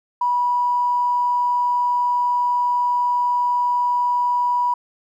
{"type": "tone with tanh clipping", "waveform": "triangle", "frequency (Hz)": 976, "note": "B5", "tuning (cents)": -21, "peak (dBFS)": -16, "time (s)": [0.21, 4.74], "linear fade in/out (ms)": 5, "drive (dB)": 3, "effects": []}